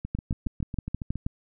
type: two click trains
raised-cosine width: 5 ms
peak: -15 / -20 dBFS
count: 8 / 9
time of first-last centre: 0.15-1.265 / 0.05-1.157 s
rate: 6.28 / 7.23 Hz
effects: none